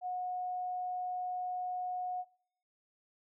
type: tone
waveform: sine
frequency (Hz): 728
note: F#5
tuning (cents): -28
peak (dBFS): -34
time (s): 0.01-2.25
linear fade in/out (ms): 50
effects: noise-tail reverb RT60 0.8 s tail -23 dB re dry